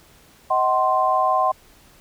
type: chord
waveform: sine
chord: C diminished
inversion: first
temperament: just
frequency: 627.9 / 753.5 / 1046.5 Hz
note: Eb5 / Gb5 / C6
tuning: +16 / +31 / 0 cents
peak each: -23 / -20 / -19 dBFS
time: 0.5-1.52 s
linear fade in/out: 10 ms
effects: pink hiss -52 dBFS RMS until 2 s